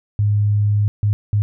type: tone bursts at uneven times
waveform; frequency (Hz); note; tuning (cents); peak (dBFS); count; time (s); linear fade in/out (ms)
sine; 103.7; G#2; -2; -13; 3; 0.19-0.88 / 1.03-1.13 / 1.33-1.42; 0
effects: none